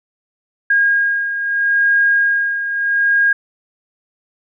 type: beating tone pair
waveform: sine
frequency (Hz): 1627 / 1627.77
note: G#6 / G#6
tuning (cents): -36 / -35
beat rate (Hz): 0.77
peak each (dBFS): -13 / -20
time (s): 0.7-3.33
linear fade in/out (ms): 5
effects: none